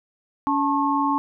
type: tone cluster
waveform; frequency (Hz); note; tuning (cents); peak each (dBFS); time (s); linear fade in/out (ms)
sine; 282.1 / 877 / 1085; C#4 / A5 / C#6; +30 / -6 / -37; -23; 0.47-1.18; 0
effects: none